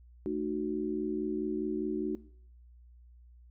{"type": "chord", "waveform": "sine", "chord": "D# diminished", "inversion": "second", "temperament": "equal with one note detuned", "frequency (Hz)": [220, 305.3, 370], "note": ["A3", "D#4", "F#4"], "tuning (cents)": [0, -33, 0], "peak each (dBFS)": [-38, -34, -33], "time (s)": [0.26, 2.15], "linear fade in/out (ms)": 0, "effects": ["noise-tail reverb RT60 0.6 s tail -19 dB re dry", "added 60 Hz sine -53 dBFS peak until 3.5 s"]}